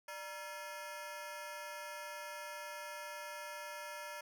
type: ring-modulated tone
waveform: 20% pulse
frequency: 770 Hz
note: G5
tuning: 31 cents flat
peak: -36 dBFS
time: 0.08-4.21 s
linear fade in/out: 5 ms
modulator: 176 Hz
effects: none